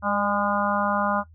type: harmonic tone with a mistuned harmonic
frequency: 204.4 Hz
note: G#3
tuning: 27 cents flat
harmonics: 1 / 3 / 4 / 5 / 6 / 7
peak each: -28 / -28 / -28 / -28 / -28 / -28 dBFS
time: 0.02-1.24 s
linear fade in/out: 50 ms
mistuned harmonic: 3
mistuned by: -27 cents
effects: noise-tail reverb RT60 0.1 s tail -18 dB re dry + added 81 Hz sine -47 dBFS peak until 1.34 s